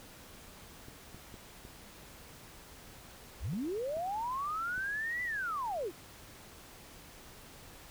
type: clicks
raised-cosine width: 3 ms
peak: -36 dBFS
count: 7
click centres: 0.884 / 1.146 / 1.342 / 1.651 / 3.534 / 3.969 / 4.779 s
type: linear two-way sweep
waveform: sine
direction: up then down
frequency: 34.65 to 2000 to 289.7 Hz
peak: -33 dBFS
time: 3.4-5.92 s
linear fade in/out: 50 ms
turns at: 5.23 s
effects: pink hiss -53 dBFS RMS until 7.9 s